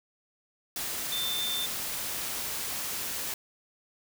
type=tone in noise; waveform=sine; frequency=3564 Hz; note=A7; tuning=22 cents sharp; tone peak=-30 dBFS; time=1.12-1.66 s; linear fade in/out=2 ms; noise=white; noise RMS=-34 dBFS; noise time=0.76-3.34 s; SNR=+1 dB; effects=none